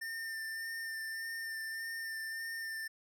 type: tone with vibrato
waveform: square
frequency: 1801 Hz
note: A6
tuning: 40 cents sharp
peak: -39 dBFS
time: 0.01-2.88 s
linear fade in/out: 10 ms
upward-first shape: sine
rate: 1.7 Hz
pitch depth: 16 cents each way
effects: none